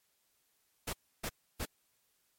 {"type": "noise bursts", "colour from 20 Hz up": "pink", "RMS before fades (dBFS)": -37, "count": 3, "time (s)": [0.87, 1.656], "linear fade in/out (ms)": 10, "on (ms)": 62, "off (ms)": 300, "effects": ["white hiss -75 dBFS RMS until 2.38 s", "MP3 64 kbps"]}